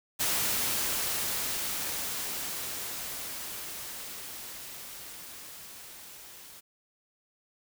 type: noise with level ramp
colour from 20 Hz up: white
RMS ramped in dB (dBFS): -28 to -49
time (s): 0.19-6.61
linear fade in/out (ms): 20
effects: none